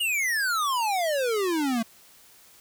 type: exponential sweep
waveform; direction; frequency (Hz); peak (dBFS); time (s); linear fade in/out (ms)
square; down; 2928 to 220; -24; 0-1.83; 10
effects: white hiss -54 dBFS RMS until 2.6 s